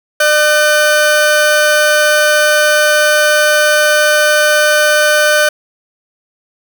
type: tone pair together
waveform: 40% pulse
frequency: 601 / 1514.4 Hz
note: D5 / F#6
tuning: +40 / +40 cents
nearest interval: octave + major third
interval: 1600 cents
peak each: -10 dBFS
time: 0.2-5.49 s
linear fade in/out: 5 ms
effects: none